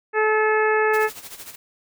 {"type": "harmonic tone", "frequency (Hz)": 432, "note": "A4", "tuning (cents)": -32, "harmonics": [1, 2, 3, 4, 5, 6], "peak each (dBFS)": [-19, -24, -26, -23, -30, -33], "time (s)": [0.13, 1.1], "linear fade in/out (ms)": 50}
{"type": "noise with tremolo", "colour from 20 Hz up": "white", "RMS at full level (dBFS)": -36, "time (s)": [0.93, 1.56], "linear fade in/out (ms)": 10, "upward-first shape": "sine", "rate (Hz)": 13, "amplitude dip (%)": 70}
{"effects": []}